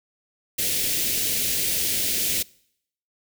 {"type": "band-stop noise", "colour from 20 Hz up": "white", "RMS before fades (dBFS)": -24, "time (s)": [0.58, 2.43], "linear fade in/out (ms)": 10, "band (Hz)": [530, 2100], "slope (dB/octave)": 24, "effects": ["noise-tail reverb RT60 0.7 s tail -24 dB re dry"]}